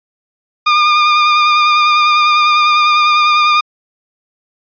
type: tone with vibrato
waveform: sawtooth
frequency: 1210 Hz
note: D#6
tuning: 49 cents flat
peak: -4 dBFS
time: 0.66-3.61 s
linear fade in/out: 10 ms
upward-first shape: sine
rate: 10 Hz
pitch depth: 24 cents each way
effects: resampled to 11025 Hz